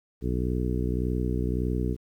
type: harmonic tone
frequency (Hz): 61.74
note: B1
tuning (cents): 0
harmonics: 1 / 2 / 3 / 4 / 5 / 6 / 7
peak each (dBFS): -28 / -31 / -33 / -34 / -35 / -36 / -36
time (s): 0.21-1.97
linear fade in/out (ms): 50
effects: 10-bit